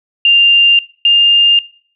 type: tone pair in turn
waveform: sine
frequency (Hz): 2794 / 2808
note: F7 / F7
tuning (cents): 0 / +9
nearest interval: unison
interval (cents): 9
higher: second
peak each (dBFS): -5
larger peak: neither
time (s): 0.25-0.79 / 1.05-1.59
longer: neither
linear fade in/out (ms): 2
effects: noise-tail reverb RT60 0.5 s tail -22 dB re dry